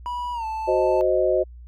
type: tone with pitch glide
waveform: triangle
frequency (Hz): 976 to 879.6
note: B5 to A5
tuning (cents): -21 to -1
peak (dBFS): -24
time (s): 0.06-1.01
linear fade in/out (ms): 0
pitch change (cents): -180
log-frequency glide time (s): 0.33-0.45
type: chord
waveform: sine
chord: C diminished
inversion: second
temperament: equal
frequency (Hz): 370 / 523.3 / 622.3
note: Gb4 / C5 / Eb5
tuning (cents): 0 / 0 / 0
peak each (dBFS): -22 / -22 / -21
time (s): 0.67-1.44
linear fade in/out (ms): 20
effects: added 60 Hz sine -39 dBFS peak until 1.67 s